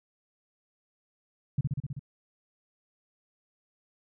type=tone with echo; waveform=sine; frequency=138.59 Hz; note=C#3; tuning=in tune; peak=-22 dBFS; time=1.58-1.61 s; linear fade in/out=5 ms; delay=64 ms; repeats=6; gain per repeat=-2 dB; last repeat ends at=1.994 s; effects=none